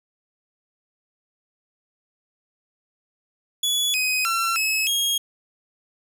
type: tone with pitch steps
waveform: sawtooth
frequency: 3406 / 2513 / 1353 / 2579 / 3266 Hz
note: G#7 / D#7 / E6 / E7 / G#7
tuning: +43 / +17 / +45 / -39 / -30 cents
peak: -17 dBFS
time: 3.63-5.18 s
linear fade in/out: 5 ms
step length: 310 ms
effects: none